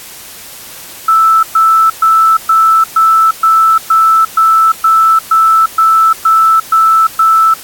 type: tone bursts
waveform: sine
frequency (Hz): 1318.5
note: E6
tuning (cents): 0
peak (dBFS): -4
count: 14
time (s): 1.08-7.54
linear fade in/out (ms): 5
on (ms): 350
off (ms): 120
effects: white hiss -30 dBFS RMS until 7.63 s + AAC 64 kbps